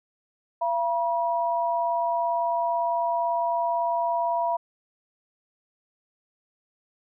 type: tone pair together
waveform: sine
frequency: 680.9 / 963 Hz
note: F5 / B5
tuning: -44 / -44 cents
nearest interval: tritone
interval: 600 cents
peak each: -25 dBFS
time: 0.61-4.57 s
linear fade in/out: 10 ms
effects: none